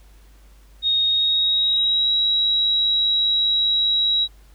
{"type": "tone with pitch glide", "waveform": "sine", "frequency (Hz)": [3729, 3865], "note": ["A#7", "B7"], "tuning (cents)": [0, -38], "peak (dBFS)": -16, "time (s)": [0.82, 4.28], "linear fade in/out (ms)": 50, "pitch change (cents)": 62, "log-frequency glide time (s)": [1.07, 2.11], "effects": ["added 50 Hz sine -46 dBFS peak until 4.54 s", "pink hiss -57 dBFS RMS until 4.54 s"]}